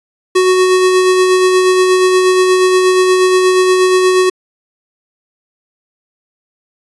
square tone with tremolo, 370 Hz, F#4, in tune, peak -7 dBFS, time 0.35-4.3 s, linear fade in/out 10 ms, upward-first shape sine, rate 8.4 Hz, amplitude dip 30%, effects resampled to 24000 Hz

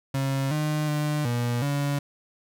35% pulse tone with pitch steps, 135.8 / 152.1 / 149.8 / 120.3 / 142.6 Hz, C#3 / D#3 / D3 / B2 / C#3, -35 / -39 / +35 / -45 / +49 cents, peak -22 dBFS, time 0.14-1.99 s, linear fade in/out 5 ms, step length 370 ms, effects none

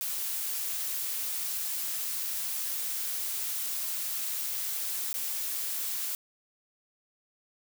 blue noise with dropouts, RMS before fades -33 dBFS, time 0.01-6.15 s, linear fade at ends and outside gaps 0 ms, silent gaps 5.129-5.141 s, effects none

